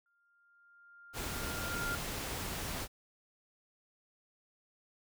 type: tone with exponential growth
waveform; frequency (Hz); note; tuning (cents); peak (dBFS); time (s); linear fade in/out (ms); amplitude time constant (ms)
sine; 1400; F6; +4; -34; 0.06-1.95; 1; 410
type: noise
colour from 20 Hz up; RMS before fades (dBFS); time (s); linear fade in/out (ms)
pink; -39; 1.13-2.88; 50
effects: none